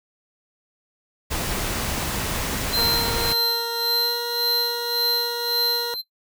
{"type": "noise", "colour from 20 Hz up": "pink", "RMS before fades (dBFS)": -26, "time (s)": [1.3, 3.34], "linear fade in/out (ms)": 20}
{"type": "tone with tremolo", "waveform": "square", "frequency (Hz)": 4103, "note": "C8", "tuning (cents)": -35, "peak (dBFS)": -20, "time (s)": [2.72, 6.02], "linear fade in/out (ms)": 20, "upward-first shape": "sine", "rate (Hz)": 1.8, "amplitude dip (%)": 70}
{"type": "tone with pitch glide", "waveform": "20% pulse", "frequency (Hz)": [466.2, 474.3], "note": ["A#4", "A#4"], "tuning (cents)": [0, 30], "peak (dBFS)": -22, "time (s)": [2.77, 5.94], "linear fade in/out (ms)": 0, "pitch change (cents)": 30, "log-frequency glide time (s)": [3.8, 4.12]}
{"effects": ["noise-tail reverb RT60 0.1 s tail -17 dB re dry"]}